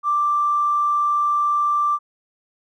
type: tone with tanh clipping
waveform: triangle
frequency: 1177 Hz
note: D6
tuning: 3 cents sharp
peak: -16 dBFS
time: 0.03-1.99 s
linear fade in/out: 50 ms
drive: 3 dB
effects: none